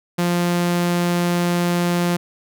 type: tone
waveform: sawtooth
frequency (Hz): 174.61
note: F3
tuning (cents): 0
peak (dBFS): -13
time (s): 0.18-2.17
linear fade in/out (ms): 10
effects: none